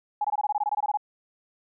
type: tone bursts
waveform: sine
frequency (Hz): 835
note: G#5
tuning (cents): +9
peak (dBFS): -22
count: 14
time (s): 0.21-0.973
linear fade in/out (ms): 5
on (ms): 35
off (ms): 21
effects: none